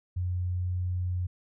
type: tone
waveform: sine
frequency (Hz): 90.1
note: F#2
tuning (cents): -45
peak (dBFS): -27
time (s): 0.16-1.27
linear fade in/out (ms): 10
effects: none